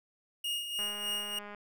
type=tone with tremolo; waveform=45% pulse; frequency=2856 Hz; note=F7; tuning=38 cents sharp; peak=-31 dBFS; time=0.44-1.39 s; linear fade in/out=5 ms; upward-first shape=sine; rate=3.3 Hz; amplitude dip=55%
type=click train; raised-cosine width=0.5 ms; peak=-31 dBFS; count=157; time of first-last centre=0.79-1.547 s; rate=206 Hz
effects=none